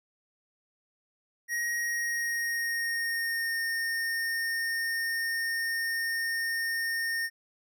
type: tone with pitch glide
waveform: square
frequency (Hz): 1888 to 1832.1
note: A#6 to A#6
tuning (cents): +22 to -30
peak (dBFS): -29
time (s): 1.48-7.3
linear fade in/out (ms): 50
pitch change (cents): -52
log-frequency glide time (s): 1.76-3.61
effects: none